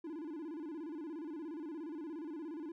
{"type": "tone with vibrato", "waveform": "triangle", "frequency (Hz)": 314.5, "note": "D#4", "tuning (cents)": 19, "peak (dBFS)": -39, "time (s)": [0.04, 2.72], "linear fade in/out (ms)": 5, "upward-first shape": "square", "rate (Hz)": 17, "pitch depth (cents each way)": 120, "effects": []}